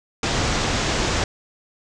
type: low-pass noise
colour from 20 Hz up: pink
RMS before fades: -22 dBFS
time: 0.23-1.24 s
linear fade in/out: 2 ms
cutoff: 7400 Hz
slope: 48 dB/octave
effects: none